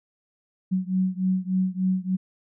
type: beating tone pair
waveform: sine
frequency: 185 / 188.4 Hz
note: F#3 / F#3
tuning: 0 / +32 cents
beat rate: 3.4 Hz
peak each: -24 / -25 dBFS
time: 0.71-2.17 s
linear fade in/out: 20 ms
effects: none